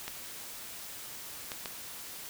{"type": "clicks", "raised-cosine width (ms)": 0.2, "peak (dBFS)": -19, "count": 3, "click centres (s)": [0.08, 1.518, 1.658], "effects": ["white hiss -44 dBFS RMS until 2.29 s"]}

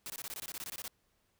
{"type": "noise bursts", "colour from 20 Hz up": "white", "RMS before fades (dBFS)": -42, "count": 14, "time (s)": [0.06, 0.879], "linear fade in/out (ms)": 0, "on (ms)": 39, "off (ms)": 21, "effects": ["pink hiss -75 dBFS RMS until 1.39 s"]}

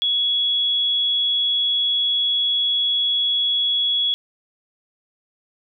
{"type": "tone", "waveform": "sine", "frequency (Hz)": 3360, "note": "G#7", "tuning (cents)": 19, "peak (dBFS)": -17, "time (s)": [0.02, 4.14], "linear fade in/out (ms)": 0, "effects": []}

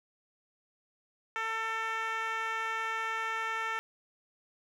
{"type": "tone with band-pass filter", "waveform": "10% pulse", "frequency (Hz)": 447.4, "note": "A4", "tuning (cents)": 29, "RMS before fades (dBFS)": -34, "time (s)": [1.36, 3.79], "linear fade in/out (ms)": 0, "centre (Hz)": 1500, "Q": 1.3, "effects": []}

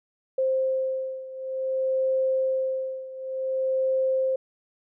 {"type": "beating tone pair", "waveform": "sine", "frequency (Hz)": [525, 525.55], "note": ["C5", "C5"], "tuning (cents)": [6, 8], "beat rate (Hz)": 0.55, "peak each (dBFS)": [-25, -28], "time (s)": [0.38, 4.36], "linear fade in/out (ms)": 5, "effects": []}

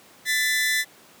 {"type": "tone pair together", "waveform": "sawtooth", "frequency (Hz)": [1760, 2005], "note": ["A6", "B6"], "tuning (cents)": [0, 26], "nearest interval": "major second", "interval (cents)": 226, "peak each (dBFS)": -20, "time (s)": [0.25, 0.85], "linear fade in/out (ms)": 50, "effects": ["pink hiss -51 dBFS RMS until 1.2 s", "high-pass 200 Hz 12 dB/octave"]}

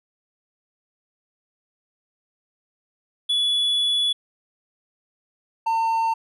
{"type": "tone pair in turn", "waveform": "triangle", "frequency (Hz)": [3416, 904.8], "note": ["G#7", "A5"], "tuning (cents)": [48, 48], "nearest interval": "octave + major seventh", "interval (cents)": 2300, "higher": "first", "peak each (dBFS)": -17, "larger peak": "neither", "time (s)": [[3.29, 4.13], [5.66, 6.14]], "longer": "first", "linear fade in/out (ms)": 10, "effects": ["resampled to 32000 Hz"]}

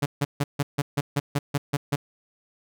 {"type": "tone bursts", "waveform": "sawtooth", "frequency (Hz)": 143.2, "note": "D3", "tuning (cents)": -43, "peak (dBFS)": -17, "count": 11, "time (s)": [0.02, 1.96], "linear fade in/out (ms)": 10, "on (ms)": 40, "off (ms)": 150, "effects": []}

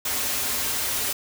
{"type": "noise with comb filter", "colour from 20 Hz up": "white", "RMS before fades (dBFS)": -26, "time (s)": [0.05, 1.13], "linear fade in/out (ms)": 5, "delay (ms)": 6, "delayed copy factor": -0.95, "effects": []}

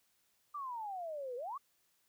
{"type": "exponential two-way sweep", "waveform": "sine", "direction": "down then up", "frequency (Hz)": [1201, 474.1, 1201], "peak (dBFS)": -39, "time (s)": [0.54, 1.58], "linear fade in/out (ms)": 10, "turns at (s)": 1.36, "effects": ["white hiss -75 dBFS RMS until 2.08 s"]}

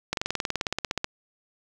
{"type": "slowing click train", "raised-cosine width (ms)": 0.2, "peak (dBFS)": -9, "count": 18, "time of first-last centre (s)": [0.13, 1.044], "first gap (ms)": 42, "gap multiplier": 1.03, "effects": ["7-bit"]}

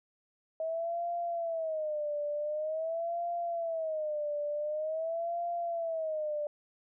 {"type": "tone with vibrato", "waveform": "sine", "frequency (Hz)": 637, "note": "D#5", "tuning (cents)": 41, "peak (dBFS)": -31, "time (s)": [0.6, 6.47], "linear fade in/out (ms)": 2, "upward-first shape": "sine", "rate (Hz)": 0.46, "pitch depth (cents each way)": 140, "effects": []}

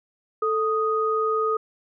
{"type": "tone pair together", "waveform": "sine", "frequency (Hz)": [440, 1244.5], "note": ["A4", "D#6"], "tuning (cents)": [0, 0], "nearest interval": "octave + tritone", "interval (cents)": 1800, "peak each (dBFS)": -23, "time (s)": [0.42, 1.57], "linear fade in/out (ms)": 5, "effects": []}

